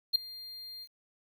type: tone with ADSR envelope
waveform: triangle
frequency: 4200 Hz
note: C8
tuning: 6 cents sharp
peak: -18 dBFS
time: 0.13-0.88 s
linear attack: 24 ms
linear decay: 6 ms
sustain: -23 dB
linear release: 55 ms
effects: 10-bit